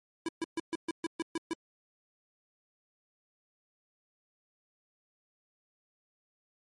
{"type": "tone bursts", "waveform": "square", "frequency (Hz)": 329.6, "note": "E4", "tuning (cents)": 0, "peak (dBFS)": -31, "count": 9, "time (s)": [0.26, 1.534], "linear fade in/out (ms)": 2, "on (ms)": 26, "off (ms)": 130, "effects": ["MP3 48 kbps"]}